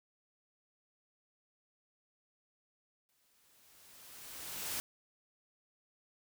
white noise with exponential growth, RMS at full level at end -37 dBFS, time 3.09-4.8 s, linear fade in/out 0 ms, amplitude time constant 370 ms, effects none

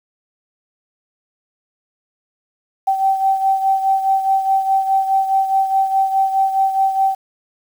sine beating tone pair, 773 / 777.8 Hz, G5 / G5, -24 / -14 cents, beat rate 4.8 Hz, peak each -14 / -21 dBFS, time 2.87-7.15 s, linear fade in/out 10 ms, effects 7-bit

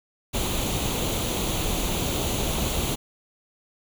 pink noise with comb filter, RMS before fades -26 dBFS, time 0.33-2.96 s, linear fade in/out 20 ms, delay 0.29 ms, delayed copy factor +0.6, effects none

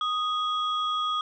sine tone pair together, 1244.5 / 3326 Hz, D#6 / G#7, 0 / +2 cents, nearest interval octave + perfect fourth, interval 1702 cents, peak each -25 / -30 dBFS, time 0.01-1.21 s, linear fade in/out 2 ms, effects tanh soft clip ceiling -18 dBFS

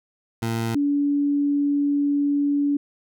20% pulse / sine tone pair in turn, 114.3 / 286.4 Hz, A#2 / D4, -34 / -43 cents, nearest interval octave + major third, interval 1591 cents, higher second, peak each -18 dBFS, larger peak neither, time 0.42-0.75 / 0.75-2.77 s, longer second, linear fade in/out 5 ms, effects none

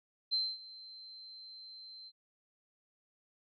sine tone with ADSR envelope, 4105 Hz, C8, 34 cents flat, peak -28 dBFS, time 0.31-2.12 s, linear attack 25 ms, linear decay 240 ms, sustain -20 dB, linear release 47 ms, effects none

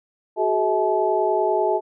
sine tone cluster, 374 / 424.2 / 645 / 860 Hz, F#4 / G#4 / E5 / A5, +19 / +37 / -38 / -40 cents, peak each -23 dBFS, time 0.36-1.81 s, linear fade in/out 50 ms, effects none

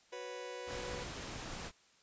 sawtooth chord, F# suspended fourth, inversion none, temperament just, 370 / 493.3 / 555 Hz, F#4 / B4 / C#5, 0 / -2 / +2 cents, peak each -46 / -40 / -46 dBFS, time 0.12-1.04 s, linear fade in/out 10 ms
pink noise, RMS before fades -44 dBFS, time 0.66-1.72 s, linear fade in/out 50 ms
effects white hiss -67 dBFS RMS until 2.02 s + resampled to 16000 Hz

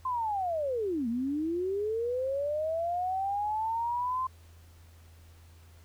sine linear two-way sweep, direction down then up, 1046.5 to 224 to 1046.5 Hz, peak -28 dBFS, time 0.05-4.27 s, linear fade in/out 5 ms, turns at 1.08 s, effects added 83 Hz sine -52 dBFS peak until 5.84 s + pink hiss -62 dBFS RMS until 5.84 s

